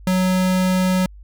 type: tone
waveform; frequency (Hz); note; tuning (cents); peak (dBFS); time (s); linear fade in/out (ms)
square; 185; F#3; 0; -16; 0.07-1.06; 2
effects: added 50 Hz sine -38 dBFS peak until 1.23 s